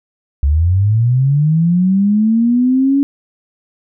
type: linear sweep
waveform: sine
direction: up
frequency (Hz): 67.1 to 282.6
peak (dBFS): -9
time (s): 0.43-3.03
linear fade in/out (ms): 0
effects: none